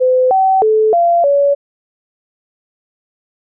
sine tone with pitch steps, 510 / 764 / 434.7 / 687 / 566 Hz, C5 / G5 / A4 / F5 / C#5, -44 / -45 / -21 / -29 / +36 cents, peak -8 dBFS, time 0-1.55 s, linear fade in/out 20 ms, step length 310 ms, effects none

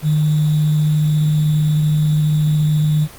sine tone with sample-and-hold, 152.4 Hz, D#3, 36 cents flat, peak -12 dBFS, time 0.02-3.08 s, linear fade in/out 50 ms, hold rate 3675 Hz, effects pink hiss -38 dBFS RMS until 3.18 s + Opus 24 kbps

